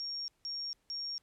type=tone bursts; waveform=sine; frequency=5550 Hz; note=F8; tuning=12 cents flat; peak=-36 dBFS; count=3; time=0-1.18 s; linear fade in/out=0 ms; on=280 ms; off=170 ms; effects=pink hiss -75 dBFS RMS until 1.22 s + low-pass 12000 Hz 12 dB/octave

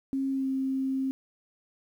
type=tone with pitch glide; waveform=sine; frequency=270 to 266.1 Hz; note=C#4 to C4; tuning=-45 to +29 cents; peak=-26 dBFS; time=0.13-1.11 s; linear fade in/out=0 ms; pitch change=-26 cents; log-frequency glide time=0.31-0.46 s; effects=10-bit

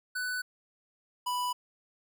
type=tone pair in turn; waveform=square; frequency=1494 / 988.5 Hz; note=F#6 / B5; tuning=+16 / +1 cents; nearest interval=perfect fifth; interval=715 cents; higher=first; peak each=-32 / -30 dBFS; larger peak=second; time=0.15-0.42 / 1.26-1.53 s; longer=neither; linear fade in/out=10 ms; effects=none

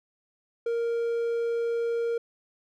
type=tone; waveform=triangle; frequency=466.2 Hz; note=A#4; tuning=in tune; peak=-23 dBFS; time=0.66-2.18 s; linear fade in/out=5 ms; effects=none

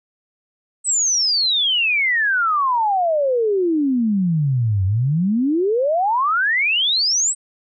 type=exponential two-way sweep; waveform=sine; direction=down then up; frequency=8210 to 91.8 to 8210 Hz; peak=-15 dBFS; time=0.84-7.35 s; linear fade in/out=50 ms; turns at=4.85 s; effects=none

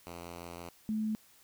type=tone pair in turn; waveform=5% pulse / sine; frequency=86 / 216.7 Hz; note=F2 / A3; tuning=-26 / -26 cents; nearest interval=octave + major third; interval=1600 cents; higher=second; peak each=-32 / -30 dBFS; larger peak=second; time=0.07-0.69 / 0.89-1.15 s; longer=first; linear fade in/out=0 ms; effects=white hiss -62 dBFS RMS until 1.43 s

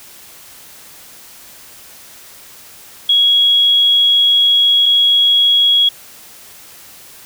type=tone pair in turn; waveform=sine; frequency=3322 / 3322 Hz; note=G#7 / G#7; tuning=0 / 0 cents; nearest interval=unison; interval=0 cents; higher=neither; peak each=-8 dBFS; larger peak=neither; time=3.09-4.86 / 4.86-5.89 s; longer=first; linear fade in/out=5 ms; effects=white hiss -39 dBFS RMS until 7.25 s

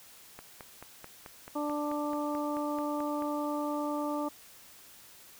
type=click train; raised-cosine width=0.5 ms; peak=-29 dBFS; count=14; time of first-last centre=0.39-3.222 s; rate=4.59 Hz
type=harmonic tone; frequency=295 Hz; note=D4; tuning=8 cents sharp; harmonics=1 / 2 / 3 / 4; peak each=-33 / -36 / -38 / -39 dBFS; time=1.55-4.29 s; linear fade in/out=10 ms
effects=white hiss -54 dBFS RMS until 5.39 s

